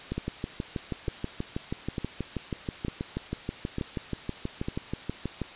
two click trains, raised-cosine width 3 ms, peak -17 / -17 dBFS, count 6 / 34, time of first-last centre 0.18-4.685 / 0.12-5.417 s, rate 1.11 / 6.23 Hz, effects white hiss -44 dBFS RMS until 5.55 s + resampled to 8000 Hz

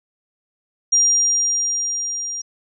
sine tone with level ramp, 5700 Hz, F8, 34 cents sharp, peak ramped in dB -11 to -25 dBFS, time 0.92-2.42 s, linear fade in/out 10 ms, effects none

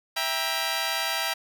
10% pulse chord, E diminished, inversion none, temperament just, 659.3 / 791.1 / 949.3 Hz, E5 / G5 / Bb5, 0 / +16 / +31 cents, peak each -22 dBFS, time 0.16-1.34 s, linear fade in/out 10 ms, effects none

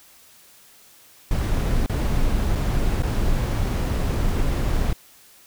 brown noise with dropouts, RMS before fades -21 dBFS, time 1.31-4.93 s, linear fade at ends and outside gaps 1 ms, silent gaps 1.861-1.896 / 2.552-2.556 / 3.022-3.033 s, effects white hiss -51 dBFS RMS until 5.46 s

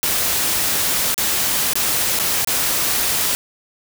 white noise with dropouts, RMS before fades -19 dBFS, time 0.03-3.35 s, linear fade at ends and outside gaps 0 ms, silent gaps 1.144-1.179 / 1.734-1.755 / 2.19-2.197 / 2.447-2.473 s, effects none

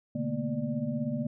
sine tone cluster, 125 / 145.6 / 221.9 / 238 / 592 Hz, B2 / D3 / A3 / A#3 / D5, +21 / -15 / +15 / +36 / +14 cents, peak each -40 / -35 / -35 / -32 / -39 dBFS, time 0.15-1.27 s, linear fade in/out 5 ms, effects none

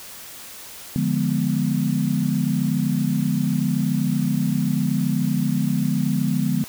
sine chord, D diminished seventh, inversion none, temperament equal, 146.83 / 174.61 / 207.7 / 246.9 Hz, D3 / F3 / Ab3 / Cb4, 0 / 0 / 0 / 0 cents, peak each -24 dBFS, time 0.96-6.64 s, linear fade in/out 0 ms, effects white hiss -39 dBFS RMS until 6.68 s

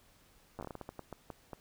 slowing click train, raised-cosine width 1 ms, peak -28 dBFS, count 14, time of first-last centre 0.59-1.532 s, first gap 9 ms, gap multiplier 1.31, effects pink hiss -65 dBFS RMS until 1.6 s

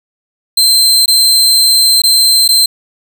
sawtooth tone with dropouts, 4118 Hz, C8, 28 cents flat, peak -3 dBFS, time 0.57-2.66 s, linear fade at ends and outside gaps 5 ms, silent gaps 1.059-1.079 / 2.019-2.036 / 2.479-2.488 s, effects none

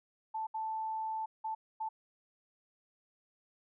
sine tone bursts at uneven times, 880 Hz, A5, in tune, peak -34 dBFS, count 4, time 0.34-0.47 / 0.54-1.26 / 1.44-1.55 / 1.8-1.89 s, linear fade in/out 10 ms, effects none

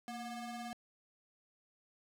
40% pulse ring-modulated tone, 478.4 Hz, A#4, 45 cents sharp, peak -38 dBFS, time 0.08-0.73 s, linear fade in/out 0 ms, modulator 248 Hz, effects low-pass 11000 Hz 12 dB/octave + 11-bit

